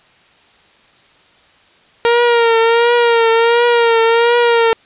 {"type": "tone with vibrato", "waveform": "sawtooth", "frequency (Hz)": 466.2, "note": "A#4", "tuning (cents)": 0, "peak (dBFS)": -5, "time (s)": [2.05, 4.73], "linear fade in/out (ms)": 0, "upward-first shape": "triangle", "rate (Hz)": 1.4, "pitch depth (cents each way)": 55, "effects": ["white hiss -49 dBFS RMS until 4.85 s", "resampled to 8000 Hz"]}